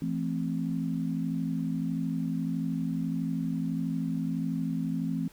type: chord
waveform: sine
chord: A minor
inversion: second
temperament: equal with one note detuned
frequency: 167.79 / 220 / 261.6 Hz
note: E3 / A3 / C4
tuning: +31 / 0 / 0 cents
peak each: -31 / -34 / -32 dBFS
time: 0.02-5.28 s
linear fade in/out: 2 ms
effects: pink hiss -57 dBFS RMS until 5.32 s